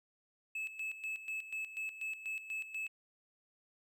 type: tone with tremolo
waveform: triangle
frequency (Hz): 2602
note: E7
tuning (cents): -23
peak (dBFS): -35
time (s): 0.55-2.88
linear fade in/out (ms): 5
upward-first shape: square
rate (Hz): 4.1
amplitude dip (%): 70
effects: none